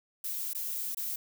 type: noise with dropouts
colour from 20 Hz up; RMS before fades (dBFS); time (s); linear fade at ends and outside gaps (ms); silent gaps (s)
violet; -35; 0.24-1.16; 5; 0.534-0.548 / 0.948-0.97
effects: none